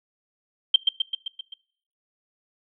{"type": "tone with echo", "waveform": "sine", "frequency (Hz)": 3154, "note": "G7", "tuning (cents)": 10, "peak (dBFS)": -10, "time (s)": [0.74, 0.76], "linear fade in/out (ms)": 5, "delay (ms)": 130, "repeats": 6, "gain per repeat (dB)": -4, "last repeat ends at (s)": 1.54, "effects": ["noise-tail reverb RT60 0.6 s tail -23 dB re dry"]}